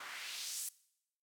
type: noise with band-pass filter sweep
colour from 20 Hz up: white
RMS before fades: -44 dBFS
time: 0-0.69 s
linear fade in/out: 5 ms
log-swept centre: 1200 to 10000 Hz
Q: 1.4
effects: noise-tail reverb RT60 0.8 s tail -21 dB re dry